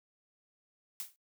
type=noise with exponential decay; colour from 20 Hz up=blue; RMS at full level=-36 dBFS; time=1-1.16 s; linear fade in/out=0 ms; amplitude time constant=34 ms; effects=noise-tail reverb RT60 0.1 s tail -21 dB re dry